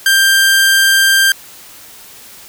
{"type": "tone", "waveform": "sawtooth", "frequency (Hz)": 1583, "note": "G6", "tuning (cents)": 17, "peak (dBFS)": -4, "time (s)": [0.06, 1.32], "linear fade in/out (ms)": 2, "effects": ["white hiss -37 dBFS RMS until 2.48 s"]}